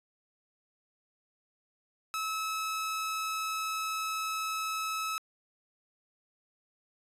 sawtooth tone, 1296 Hz, E6, 30 cents flat, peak -28 dBFS, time 2.14-5.18 s, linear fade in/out 0 ms, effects resampled to 32000 Hz

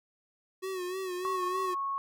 square tone with vibrato, 370 Hz, F#4, in tune, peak -34 dBFS, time 0.62-1.75 s, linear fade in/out 20 ms, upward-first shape sine, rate 3.3 Hz, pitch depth 61 cents each way
sine tone, 1100 Hz, C#6, 14 cents flat, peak -30 dBFS, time 1.25-1.98 s, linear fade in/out 0 ms
effects none

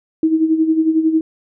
sine tone with tremolo, 319.2 Hz, D#4, 44 cents sharp, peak -9 dBFS, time 0.23-1.21 s, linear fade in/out 2 ms, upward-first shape sine, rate 11 Hz, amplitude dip 65%, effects none

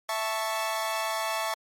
sawtooth chord, A major, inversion second, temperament equal, 659.3 / 880 / 1108.7 Hz, E5 / A5 / C#6, 0 / 0 / 0 cents, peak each -28 / -28 / -29 dBFS, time 0.09-1.54 s, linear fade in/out 2 ms, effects MP3 64 kbps

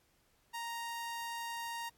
sawtooth tone, 932.3 Hz, A#5, in tune, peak -35 dBFS, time 0.53-1.9 s, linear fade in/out 20 ms, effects pink hiss -72 dBFS RMS until 1.97 s + AAC 64 kbps

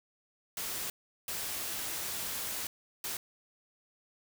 white noise bursts at uneven times, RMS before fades -37 dBFS, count 3, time 0.57-0.9 / 1.28-2.67 / 3.04-3.17 s, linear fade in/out 2 ms, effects none

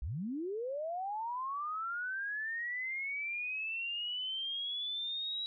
sine linear sweep, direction up, 49.76 to 3892 Hz, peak -35 dBFS, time 0.02-5.46 s, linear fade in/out 0 ms, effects none

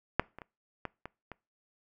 clicks, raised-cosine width 0.5 ms, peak -8 / -29 / -29 / -20 / -25 / -27 dBFS, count 6, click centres 0.196 / 0.386 / 0.418 / 0.853 / 1.056 / 1.317 s, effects noise-tail reverb RT60 0.3 s tail -24 dB re dry

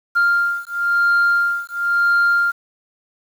sine beating tone pair, 1396.9 / 1397.88 Hz, F6 / F6, 0 / +1 cents, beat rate 0.98 Hz, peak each -16 dBFS, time 0.15-2.52 s, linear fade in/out 20 ms, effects tanh soft clip ceiling -10 dBFS + 7-bit

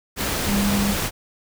sine tone in noise, 201.4 Hz, G3, 47 cents sharp, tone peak -19 dBFS, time 0.46-0.95 s, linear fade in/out 50 ms, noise pink, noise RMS -24 dBFS, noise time 0.16-1.11 s, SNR +2 dB, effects none

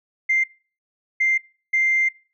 sine tone bursts at uneven times, 2093 Hz, C7, in tune, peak -15 dBFS, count 3, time 0.29-0.44 / 1.2-1.38 / 1.73-2.09 s, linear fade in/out 10 ms, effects noise-tail reverb RT60 0.4 s tail -25 dB re dry + tanh soft clip ceiling -11 dBFS

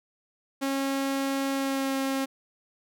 sawtooth tone with pitch glide, 272.8 to 269.5 Hz, C#4 to C#4, -28 to -49 cents, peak -22 dBFS, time 0.61-2.26 s, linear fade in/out 20 ms, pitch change -21 cents, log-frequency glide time 1.52-1.96 s, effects none

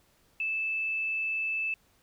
sine tone, 2629 Hz, E7, 5 cents flat, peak -28 dBFS, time 0.4-1.74 s, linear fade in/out 2 ms, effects pink hiss -66 dBFS RMS until 2.02 s

